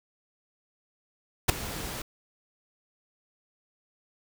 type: noise with ADSR envelope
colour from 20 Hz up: pink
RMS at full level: -17 dBFS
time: 1.48-2.02 s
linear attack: 14 ms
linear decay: 7 ms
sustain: -19 dB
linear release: 4 ms
effects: none